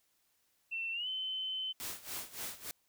sine tone with pitch glide, 2693 to 3058 Hz, E7 to G7, +36 to -44 cents, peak -35 dBFS, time 0.71-1.73 s, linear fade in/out 20 ms, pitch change +220 cents, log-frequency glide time 0.93-1.08 s
white noise with tremolo, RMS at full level -40 dBFS, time 1.8-2.71 s, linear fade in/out 0 ms, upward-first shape sine, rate 3.5 Hz, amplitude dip 85%
effects white hiss -75 dBFS RMS until 2.88 s

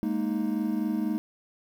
triangle chord, Ab suspended second, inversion none, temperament equal with one note detuned, 207.7 / 231.7 / 311.1 Hz, Ab3 / Bb3 / Eb4, 0 / -10 / 0 cents, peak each -28 dBFS, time 0.03-1.18 s, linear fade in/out 0 ms, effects 9-bit

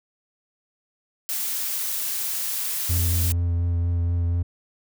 blue noise, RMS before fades -27 dBFS, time 1.29-3.32 s, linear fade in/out 0 ms
triangle tone with vibrato, 86 Hz, F2, 26 cents flat, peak -18 dBFS, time 2.89-4.43 s, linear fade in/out 10 ms, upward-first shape triangle, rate 4.2 Hz, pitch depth 19 cents each way
effects none

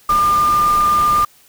sine tone in noise, 1202 Hz, D6, 40 cents sharp, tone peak -11 dBFS, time 0.09-1.25 s, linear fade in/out 5 ms, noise pink, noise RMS -27 dBFS, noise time 0.09-1.25 s, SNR +13 dB, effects white hiss -50 dBFS RMS until 1.48 s

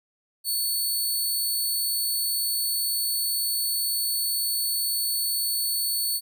10% pulse tone, 4442 Hz, C#8, 3 cents sharp, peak -17 dBFS, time 0.44-6.21 s, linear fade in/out 50 ms, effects none

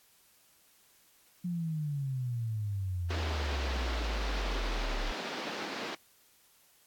sine exponential sweep, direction down, 180.1 to 34.11 Hz, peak -31 dBFS, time 1.44-5.12 s, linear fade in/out 10 ms
pink band-pass noise, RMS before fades -39 dBFS, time 3.1-5.95 s, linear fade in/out 5 ms, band 230 to 4900 Hz, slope 24 dB/octave
effects white hiss -64 dBFS RMS until 6.86 s + AAC 64 kbps

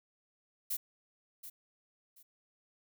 violet noise with echo, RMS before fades -35 dBFS, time 0.7-0.77 s, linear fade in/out 10 ms, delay 730 ms, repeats 2, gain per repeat -12 dB, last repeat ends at 2.23 s, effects none

